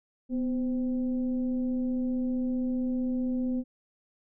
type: tone with frequency modulation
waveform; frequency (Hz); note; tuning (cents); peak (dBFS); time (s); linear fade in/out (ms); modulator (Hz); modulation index
sine; 250.3; B3; +23; -26; 0.29-3.64; 50; 268; 0.41
effects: none